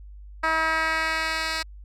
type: tone with band-pass filter sweep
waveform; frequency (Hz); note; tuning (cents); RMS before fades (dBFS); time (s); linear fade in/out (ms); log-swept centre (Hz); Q
10% pulse; 320.4; E4; -49; -25; 0.43-1.63; 10; 1400 to 3800; 1.2
effects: added 50 Hz sine -40 dBFS peak until 1.84 s